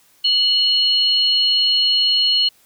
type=tone pair together; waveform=sine; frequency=2960 / 4278 Hz; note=F#7 / C8; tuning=0 / +38 cents; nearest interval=tritone; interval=638 cents; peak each=-16 dBFS; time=0.24-2.49 s; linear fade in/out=10 ms; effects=white hiss -55 dBFS RMS until 2.65 s